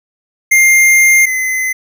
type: tone pair in turn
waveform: square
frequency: 2110 / 2042 Hz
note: C7 / C7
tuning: +14 / -43 cents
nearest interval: minor second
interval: 57 cents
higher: first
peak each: -6 / -14 dBFS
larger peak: first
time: 0.51-1.26 / 1.26-1.73 s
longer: first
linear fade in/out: 10 ms
effects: none